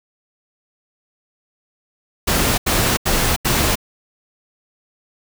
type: noise bursts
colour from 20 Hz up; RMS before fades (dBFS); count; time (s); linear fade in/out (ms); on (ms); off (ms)
pink; -17; 4; 2.27-3.756; 10; 310; 82
effects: none